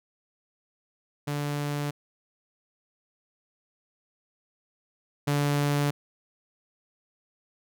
sawtooth tone pair in turn, 145.5 / 144.49 Hz, D3 / D3, -16 / -28 cents, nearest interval unison, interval 12 cents, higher first, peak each -24 / -19 dBFS, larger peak second, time 1.27-1.91 / 5.27-5.91 s, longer neither, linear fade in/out 10 ms, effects none

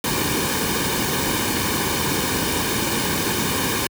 pink noise with comb filter, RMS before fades -22 dBFS, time 0.04-3.87 s, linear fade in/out 2 ms, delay 1.5 ms, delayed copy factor -0.65, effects high-pass 60 Hz 12 dB/octave

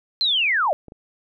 sine linear sweep, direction down, 4186 to 547 Hz, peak -17 dBFS, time 0.21-0.73 s, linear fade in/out 0 ms
clicks, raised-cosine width 2 ms, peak -27 dBFS, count 2, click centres 0.883 / 0.921 s
effects none

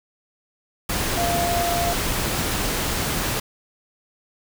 sine tone in noise, 692 Hz, F5, 16 cents flat, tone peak -22 dBFS, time 1.17-1.93 s, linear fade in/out 5 ms, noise pink, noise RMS -24 dBFS, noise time 0.89-3.4 s, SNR -1 dB, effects none

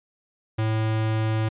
square tone, 110 Hz, A2, in tune, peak -22 dBFS, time 0.58-1.49 s, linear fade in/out 10 ms, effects resampled to 8000 Hz

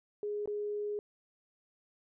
sine tone with dropouts, 415.3 Hz, G#4, in tune, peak -33 dBFS, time 0.23-0.99 s, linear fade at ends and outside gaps 1 ms, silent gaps 0.458-0.475 s, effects none

